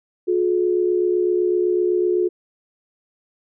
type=tone pair together; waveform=sine; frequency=359 / 426.9 Hz; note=F4 / G#4; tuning=+48 / +48 cents; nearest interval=minor third; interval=300 cents; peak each=-17 / -22 dBFS; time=0.27-2.29 s; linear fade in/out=20 ms; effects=none